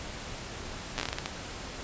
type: slowing click train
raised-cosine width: 0.2 ms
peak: -13 dBFS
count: 10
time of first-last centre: 0.98-1.259 s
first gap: 8 ms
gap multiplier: 1.32
effects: pink hiss -40 dBFS RMS until 1.83 s + resampled to 16000 Hz